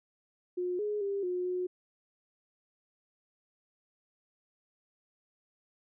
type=tone with pitch steps; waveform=sine; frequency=359.3 / 418.1 / 398.3 / 360.3 / 362.9 Hz; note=F4 / G#4 / G4 / F#4 / F#4; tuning=+49 / +12 / +28 / -46 / -34 cents; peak=-30 dBFS; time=0.57-1.67 s; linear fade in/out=10 ms; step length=220 ms; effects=none